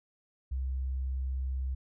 sine tone, 65.41 Hz, C2, in tune, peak -30 dBFS, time 0.51-1.75 s, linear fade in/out 10 ms, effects none

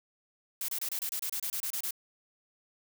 blue noise bursts, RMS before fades -34 dBFS, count 13, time 0.61-1.908 s, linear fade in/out 2 ms, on 74 ms, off 28 ms, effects none

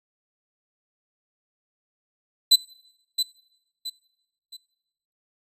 40% pulse tone with echo, 4014 Hz, B7, 27 cents sharp, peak -10 dBFS, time 2.51-2.56 s, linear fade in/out 10 ms, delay 670 ms, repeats 3, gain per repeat -9 dB, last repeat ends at 4.57 s, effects noise-tail reverb RT60 0.9 s tail -22 dB re dry + resampled to 32000 Hz

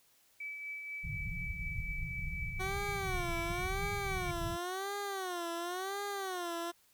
sine tone with tremolo, 2300 Hz, D7, 37 cents flat, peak -38 dBFS, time 0.4-4.31 s, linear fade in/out 5 ms, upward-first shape triangle, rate 4.1 Hz, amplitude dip 40%
pink low-pass noise, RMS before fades -40 dBFS, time 1.03-4.57 s, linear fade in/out 20 ms, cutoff 180 Hz, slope 96 dB/octave
15% pulse tone with vibrato, 370 Hz, F#4, in tune, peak -30 dBFS, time 2.59-6.72 s, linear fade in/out 20 ms, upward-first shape sine, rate 0.94 Hz, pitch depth 160 cents each way
effects white hiss -68 dBFS RMS until 6.93 s

